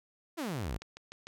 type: exponential sweep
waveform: sawtooth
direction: down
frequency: 360 to 45.46 Hz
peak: -30 dBFS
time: 0.37-0.78 s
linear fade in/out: 20 ms
type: click train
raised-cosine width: 0.2 ms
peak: -28 dBFS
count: 4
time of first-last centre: 0.82-1.27 s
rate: 6.67 Hz
effects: none